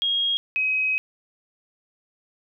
sine tone pair in turn, 3268 / 2535 Hz, G#7 / D#7, -29 / +32 cents, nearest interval major third, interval 439 cents, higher first, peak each -20 dBFS, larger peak neither, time 0.02-0.37 / 0.56-0.98 s, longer second, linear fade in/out 0 ms, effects none

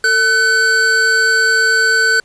square tone pair together, 447.7 / 1509.7 Hz, A4 / F#6, +30 / +34 cents, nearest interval octave + major sixth, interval 2104 cents, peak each -22 / -11 dBFS, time 0.04-2.2 s, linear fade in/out 2 ms, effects pink hiss -54 dBFS RMS until 2.24 s + resampled to 22050 Hz

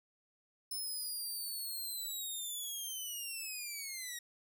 10% pulse linear sweep, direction down, 5260 to 1879 Hz, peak -32 dBFS, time 0.71-4.19 s, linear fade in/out 5 ms, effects none

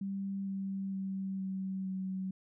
sine tone with pitch steps, 196 / 194.2 / 192.41 / 190.64 / 188.89 Hz, G3 / G3 / G3 / G3 / F#3, 0 / -16 / -32 / -48 / +36 cents, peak -34 dBFS, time 0.01-2.31 s, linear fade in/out 5 ms, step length 460 ms, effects none

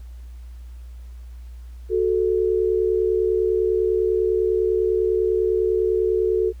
sine tone pair together, 370 / 440 Hz, F#4 / A4, 0 / 0 cents, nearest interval minor third, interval 300 cents, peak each -20 dBFS, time 1.89-6.53 s, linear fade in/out 50 ms, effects added 60 Hz sine -35 dBFS peak until 6.6 s + pink hiss -59 dBFS RMS until 6.6 s

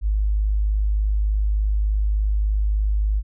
sine tone, 51.7 Hz, G#1, 7 cents flat, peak -17 dBFS, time 0.01-3.23 s, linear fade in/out 50 ms, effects none

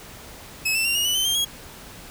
sawtooth tone with pitch steps, 2578 / 2670 / 2766 / 2865 / 2968 / 3075 / 3185 / 3299 Hz, E7 / E7 / F7 / F7 / F#7 / G7 / G7 / G#7, -39 / +22 / -17 / +44 / +5 / -34 / +27 / -12 cents, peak -17 dBFS, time 0.65-1.45 s, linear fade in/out 10 ms, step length 100 ms, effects pink hiss -42 dBFS RMS until 2.1 s

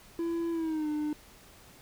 triangle tone with pitch glide, 335.7 to 300.8 Hz, E4 to D4, +32 to +42 cents, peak -27 dBFS, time 0.19-1.13 s, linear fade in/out 2 ms, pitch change -190 cents, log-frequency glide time 0.51-0.89 s, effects pink hiss -55 dBFS RMS until 1.81 s

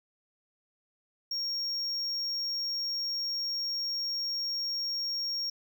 triangle tone, 5560 Hz, F8, 9 cents flat, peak -29 dBFS, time 1.31-5.5 s, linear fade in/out 5 ms, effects none

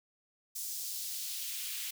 white noise with high-pass filter sweep, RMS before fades -39 dBFS, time 0.55-1.91 s, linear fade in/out 10 ms, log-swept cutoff 6200 to 2400 Hz, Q 1.2, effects none

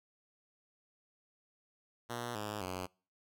5% pulse tone with pitch steps, 119.9 / 104.98 / 91.92 Hz, A#2 / G#2 / F#2, +49 / +19 / -11 cents, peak -27 dBFS, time 2.09-2.87 s, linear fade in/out 20 ms, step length 260 ms, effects noise-tail reverb RT60 0.4 s tail -26 dB re dry

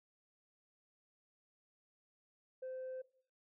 sine tone, 517 Hz, C5, 21 cents flat, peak -40 dBFS, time 2.62-3.02 s, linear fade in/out 10 ms, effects noise-tail reverb RT60 0.5 s tail -19 dB re dry + tanh soft clip ceiling -40 dBFS

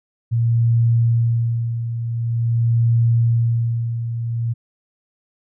sine tone with tremolo, 116.5 Hz, A#2, 1 cent flat, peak -12 dBFS, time 0.31-4.54 s, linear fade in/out 20 ms, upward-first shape sine, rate 0.46 Hz, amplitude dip 65%, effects none

